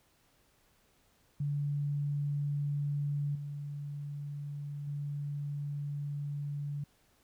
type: tone with level steps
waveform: sine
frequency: 144.3 Hz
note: D3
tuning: 30 cents flat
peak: -30 / -37 / -34 dBFS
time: 1.4-6.84 s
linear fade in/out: 5 ms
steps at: 3.35 / 4.87 s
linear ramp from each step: 5 ms
effects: pink hiss -69 dBFS RMS until 7.23 s